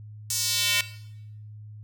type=tone with high-pass filter sweep; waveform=square; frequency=205.1 Hz; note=G#3; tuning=21 cents flat; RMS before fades=-25 dBFS; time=0.3-0.81 s; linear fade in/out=2 ms; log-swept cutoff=6800 to 2400 Hz; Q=1.7; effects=noise-tail reverb RT60 0.8 s tail -17 dB re dry + added 106 Hz sine -40 dBFS peak until 1.83 s